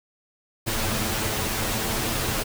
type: noise with comb filter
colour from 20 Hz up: pink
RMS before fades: -26 dBFS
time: 0.66-2.44 s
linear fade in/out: 20 ms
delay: 9.1 ms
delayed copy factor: +0.6
effects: none